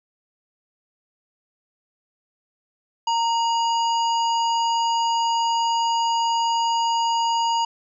harmonic tone with a mistuned harmonic, 959 Hz, A#5, 49 cents sharp, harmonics 1 / 3 / 5 / 7, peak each -19 / -29 / -33 / -36 dBFS, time 3.07-7.65 s, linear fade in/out 5 ms, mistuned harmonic 1, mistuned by -63 cents, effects none

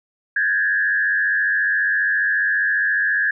sine tone with frequency modulation, 1673 Hz, G#6, 12 cents sharp, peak -16 dBFS, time 0.36-3.31 s, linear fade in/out 5 ms, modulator 94.7 Hz, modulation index 1, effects none

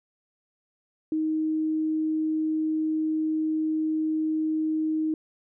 sine tone, 313.4 Hz, D#4, 13 cents sharp, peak -23 dBFS, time 1.12-5.14 s, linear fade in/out 2 ms, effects none

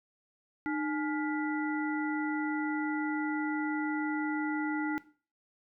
harmonic tone with a mistuned harmonic, 282.3 Hz, C#4, 32 cents sharp, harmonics 1 / 3 / 5 / 7, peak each -31 / -39 / -39 / -41 dBFS, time 0.66-4.98 s, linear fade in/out 0 ms, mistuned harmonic 1, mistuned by +130 cents, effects noise-tail reverb RT60 0.4 s tail -17 dB re dry

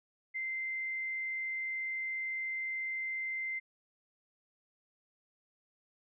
sine tone, 2081 Hz, C7, 10 cents flat, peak -34 dBFS, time 0.34-3.6 s, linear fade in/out 20 ms, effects none

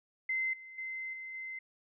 sine tone with level steps, 2067 Hz, C7, 22 cents flat, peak -30 / -47 / -37 / -41 / -39 dBFS, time 0.29-1.59 s, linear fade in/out 5 ms, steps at 0.53 / 0.78 / 1.13 / 1.34 s, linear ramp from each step 5 ms, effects none

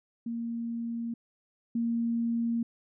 sine tone pair in turn, 232.6 / 232.6 Hz, A#3 / A#3, -4 / -4 cents, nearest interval unison, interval 0 cents, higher neither, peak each -31 / -26 dBFS, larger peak second, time 0.26-1.14 / 1.75-2.63 s, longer neither, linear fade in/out 5 ms, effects none

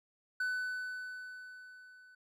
triangle tone with level ramp, 1500 Hz, F#6, 23 cents sharp, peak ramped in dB -29 to -55 dBFS, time 0.4-2.15 s, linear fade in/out 5 ms, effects none

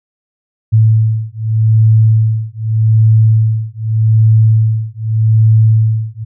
sine beating tone pair, 110 / 110.83 Hz, A2 / A2, 0 / +13 cents, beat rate 0.83 Hz, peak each -10 dBFS, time 0.72-6.25 s, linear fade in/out 20 ms, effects none

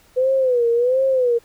sine tone with vibrato, 499.1 Hz, B4, 18 cents sharp, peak -14 dBFS, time 0.16-1.39 s, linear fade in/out 20 ms, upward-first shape sine, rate 1.4 Hz, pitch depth 120 cents each way, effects pink hiss -54 dBFS RMS until 1.44 s

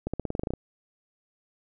accelerating click train, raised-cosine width 2 ms, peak -16 dBFS, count 11, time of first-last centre 0.07-0.537 s, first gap 66 ms, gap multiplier 0.92, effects none

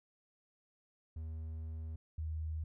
triangle / sine tone pair in turn, 79.7 / 78.88 Hz, D#2 / D#2, +42 / +24 cents, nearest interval unison, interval 18 cents, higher first, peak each -38 / -36 dBFS, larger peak second, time 1.16-1.96 / 2.18-2.64 s, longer first, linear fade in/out 5 ms, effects none

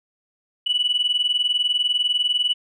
sine tone pair together, 2946 / 2966 Hz, F#7 / F#7, -8 / +4 cents, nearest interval unison, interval 12 cents, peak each -20 dBFS, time 0.66-2.54 s, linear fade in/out 10 ms, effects tanh soft clip ceiling -13 dBFS

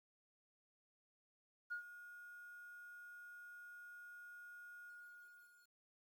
sine tone with ADSR envelope, 1435 Hz, F6, 47 cents sharp, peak -39 dBFS, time 1.7-5.75 s, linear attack 21 ms, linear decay 100 ms, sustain -14 dB, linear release 860 ms, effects tanh soft clip ceiling -36 dBFS + 12-bit

